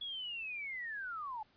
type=linear sweep; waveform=sine; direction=down; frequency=3388 to 831 Hz; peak=-39 dBFS; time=0.01-1.43 s; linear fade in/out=5 ms; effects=pink hiss -69 dBFS RMS until 1.56 s + resampled to 11025 Hz